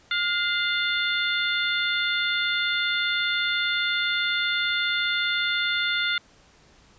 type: harmonic tone with a mistuned harmonic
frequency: 709 Hz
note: F5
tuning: 26 cents sharp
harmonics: 2 / 3 / 4 / 5 / 6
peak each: -26 / -28 / -34 / -27 / -37 dBFS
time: 0.11-6.18 s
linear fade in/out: 2 ms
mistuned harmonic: 3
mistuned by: -45 cents
effects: pink hiss -56 dBFS RMS until 6.98 s + resampled to 16000 Hz